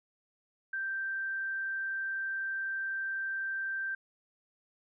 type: tone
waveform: sine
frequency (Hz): 1568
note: G6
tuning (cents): 0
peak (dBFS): -32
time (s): 0.73-3.95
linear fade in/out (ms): 5
effects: none